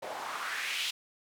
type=noise with band-pass filter sweep; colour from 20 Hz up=white; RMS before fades=-36 dBFS; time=0.02-0.91 s; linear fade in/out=10 ms; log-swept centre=600 to 3400 Hz; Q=2.4; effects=none